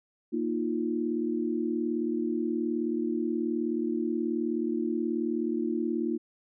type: chord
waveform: sine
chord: Bb suspended fourth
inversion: none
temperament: just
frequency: 233.1 / 310.8 / 349.6 Hz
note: Bb3 / Eb4 / F4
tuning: 0 / -2 / +2 cents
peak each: -31 dBFS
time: 0.32-6.18 s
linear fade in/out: 20 ms
effects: none